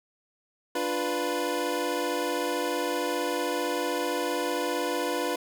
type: chord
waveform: 25% pulse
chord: B diminished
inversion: first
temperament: equal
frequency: 293.7 / 349.2 / 493.9 Hz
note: D4 / F4 / B4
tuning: 0 / 0 / 0 cents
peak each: -29 / -28 / -26 dBFS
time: 0.75-5.36 s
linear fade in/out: 5 ms
effects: none